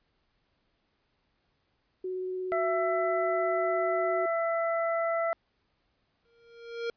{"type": "tone with vibrato", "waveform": "sine", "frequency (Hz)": 370, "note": "F#4", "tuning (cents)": 0, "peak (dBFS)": -31, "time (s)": [2.04, 4.26], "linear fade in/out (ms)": 5, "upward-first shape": "sine", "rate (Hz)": 17, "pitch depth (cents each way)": 9}
{"type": "harmonic tone", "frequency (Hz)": 667, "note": "E5", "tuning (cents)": 20, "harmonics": [1, 2, 3], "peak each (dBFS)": [-27, -33, -37], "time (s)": [2.52, 5.33], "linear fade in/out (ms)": 0}
{"type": "tone with exponential growth", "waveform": "square", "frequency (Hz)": 466.6, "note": "A#4", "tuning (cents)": 2, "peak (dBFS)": -29, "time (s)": [6.25, 6.9], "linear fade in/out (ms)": 2, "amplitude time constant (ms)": 140}
{"effects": ["pink hiss -74 dBFS RMS until 6.96 s", "resampled to 11025 Hz"]}